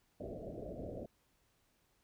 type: low-pass noise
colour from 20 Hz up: white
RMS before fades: -45 dBFS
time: 0.2-1.06 s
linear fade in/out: 2 ms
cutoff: 670 Hz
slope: 96 dB/octave
effects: pink hiss -75 dBFS RMS until 2.03 s